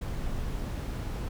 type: noise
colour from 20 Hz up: brown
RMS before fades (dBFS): -33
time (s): 0.01-1.29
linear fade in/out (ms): 10
effects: none